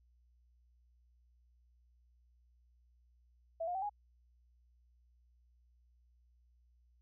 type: tone with pitch steps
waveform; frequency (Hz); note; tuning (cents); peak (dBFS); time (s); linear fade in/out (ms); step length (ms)
sine; 659.3 / 710.7 / 766.1 / 825.9; E5 / F5 / G5 / G#5; 0 / +30 / -40 / -10; -35; 3.6-3.896; 10; 74
effects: added 60 Hz sine -66 dBFS peak until 7.01 s